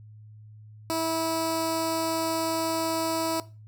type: tone with notch filter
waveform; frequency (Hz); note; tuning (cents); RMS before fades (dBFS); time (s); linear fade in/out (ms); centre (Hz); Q
10% pulse; 325.5; E4; -22; -28; 0.9-3.4; 0; 1800; 0.92
effects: noise-tail reverb RT60 0.3 s tail -17 dB re dry + added 107 Hz sine -45 dBFS peak until 3.67 s